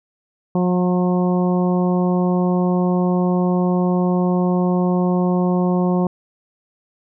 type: harmonic tone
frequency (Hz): 180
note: F#3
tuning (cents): -47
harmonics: 1 / 2 / 3 / 4 / 5 / 6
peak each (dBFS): -16 / -22 / -26 / -28 / -30 / -32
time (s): 0.55-6.07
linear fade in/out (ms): 2
effects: none